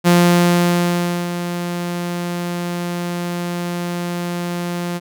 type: tone with ADSR envelope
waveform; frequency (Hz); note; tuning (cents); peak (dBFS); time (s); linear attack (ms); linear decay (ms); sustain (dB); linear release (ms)
sawtooth; 174.61; F3; 0; -5; 0.04-5; 34; 1200; -12; 35
effects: none